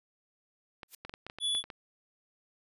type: clicks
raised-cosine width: 0.3 ms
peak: -26 dBFS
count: 10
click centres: 0.832 / 1.05 / 1.095 / 1.139 / 1.266 / 1.299 / 1.386 / 1.55 / 1.64 / 1.702 s
type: noise with exponential growth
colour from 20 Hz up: blue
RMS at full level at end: -39 dBFS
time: 0.88-0.95 s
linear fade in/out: 5 ms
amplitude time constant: 15 ms
type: tone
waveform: square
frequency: 3427 Hz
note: A7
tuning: 46 cents flat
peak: -29 dBFS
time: 1.4-1.63 s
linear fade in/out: 50 ms
effects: resampled to 32000 Hz

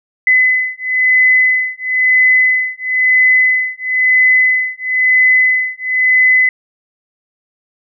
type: beating tone pair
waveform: sine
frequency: 2019 / 2020 Hz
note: B6 / B6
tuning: +38 / +39 cents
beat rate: 1 Hz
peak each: -12 dBFS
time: 0.27-6.49 s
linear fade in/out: 2 ms
effects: none

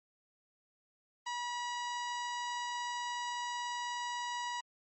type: tone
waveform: sawtooth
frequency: 968 Hz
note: B5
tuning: 35 cents flat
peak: -32 dBFS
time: 1.26-4.61 s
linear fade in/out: 10 ms
effects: MP3 32 kbps

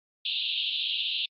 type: band-pass noise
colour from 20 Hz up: white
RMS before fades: -30 dBFS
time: 0.25-1.26 s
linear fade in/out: 5 ms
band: 2700 to 4000 Hz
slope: 96 dB/octave
effects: AAC 48 kbps

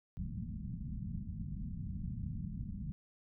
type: low-pass noise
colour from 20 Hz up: white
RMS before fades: -41 dBFS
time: 0.17-2.92 s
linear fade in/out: 0 ms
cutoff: 210 Hz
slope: 48 dB/octave
effects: none

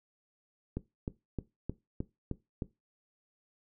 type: click train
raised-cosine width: 3 ms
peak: -21 dBFS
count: 7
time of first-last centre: 0.77-2.622 s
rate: 3.24 Hz
effects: noise-tail reverb RT60 0.2 s tail -17 dB re dry

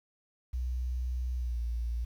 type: tone with pitch glide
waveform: sine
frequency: 62.1 to 58.28 Hz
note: B1 to A#1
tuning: +10 to 0 cents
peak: -30 dBFS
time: 0.53-2.05 s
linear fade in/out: 10 ms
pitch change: -110 cents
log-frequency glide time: 1.36-1.6 s
effects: 10-bit

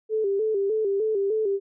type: tone with vibrato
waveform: sine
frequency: 415.3 Hz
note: G#4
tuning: in tune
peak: -21 dBFS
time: 0.09-1.6 s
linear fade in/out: 50 ms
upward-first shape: square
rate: 3.3 Hz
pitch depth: 85 cents each way
effects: none

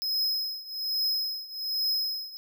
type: tone with tremolo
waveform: square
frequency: 5110 Hz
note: D#8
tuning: 45 cents sharp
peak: -24 dBFS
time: 0.02-2.37 s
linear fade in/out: 0 ms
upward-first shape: triangle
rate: 1.2 Hz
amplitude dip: 90%
effects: none

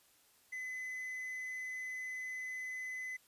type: tone with quantisation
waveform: triangle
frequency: 2021 Hz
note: B6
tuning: 39 cents sharp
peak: -38 dBFS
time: 0.52-3.17 s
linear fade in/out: 10 ms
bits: 11
effects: white hiss -68 dBFS RMS until 3.27 s + resampled to 32000 Hz

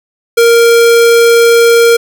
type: tone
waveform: square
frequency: 466.2 Hz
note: A#4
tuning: in tune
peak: -4 dBFS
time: 0.37-1.97 s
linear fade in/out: 10 ms
effects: none

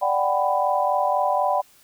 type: chord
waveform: sine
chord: G major seventh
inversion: second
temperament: equal with one note detuned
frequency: 587.3 / 740 / 784 / 994.6 Hz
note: D5 / F#5 / G5 / B5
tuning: 0 / 0 / 0 / +12 cents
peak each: -24 dBFS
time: 0.01-1.62 s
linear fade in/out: 20 ms
effects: white hiss -55 dBFS RMS until 1.83 s

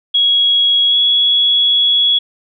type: tone with pitch glide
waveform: sine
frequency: 3322 to 3359 Hz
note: G#7 to G#7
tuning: 0 to +19 cents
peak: -9 dBFS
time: 0.14-2.19 s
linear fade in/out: 10 ms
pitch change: +19 cents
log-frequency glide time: 0.88-0.96 s
effects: none

